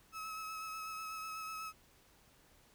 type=tone with vibrato; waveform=35% pulse; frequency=1289 Hz; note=E6; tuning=39 cents flat; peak=-40 dBFS; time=0.12-1.73 s; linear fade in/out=50 ms; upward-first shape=sine; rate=8.1 Hz; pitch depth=18 cents each way; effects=pink hiss -66 dBFS RMS until 2.74 s